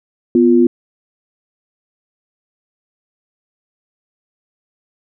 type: tone pair together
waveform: sine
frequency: 246.9 / 349.2 Hz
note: B3 / F4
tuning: 0 / 0 cents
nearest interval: tritone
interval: 600 cents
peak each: -10 dBFS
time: 0.35-0.67 s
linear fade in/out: 2 ms
effects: none